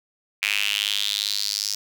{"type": "tone with high-pass filter sweep", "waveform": "square", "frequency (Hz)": 51.3, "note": "G#1", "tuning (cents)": -21, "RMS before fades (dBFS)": -25, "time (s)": [0.42, 1.75], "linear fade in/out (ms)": 5, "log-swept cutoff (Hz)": [2400, 5300], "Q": 4.9, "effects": []}